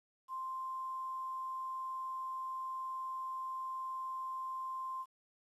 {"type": "tone with quantisation", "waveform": "sine", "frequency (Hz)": 1046.5, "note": "C6", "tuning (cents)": 0, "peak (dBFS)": -38, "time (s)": [0.28, 5.06], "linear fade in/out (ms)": 50, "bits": 11, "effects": ["resampled to 32000 Hz"]}